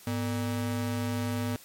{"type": "ring-modulated tone", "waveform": "square", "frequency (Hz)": 174.61, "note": "F3", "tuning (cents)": 0, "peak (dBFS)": -26, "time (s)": [0.07, 1.56], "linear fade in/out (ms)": 0, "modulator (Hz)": 70.6, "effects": ["white hiss -52 dBFS RMS until 1.64 s", "MP3 64 kbps"]}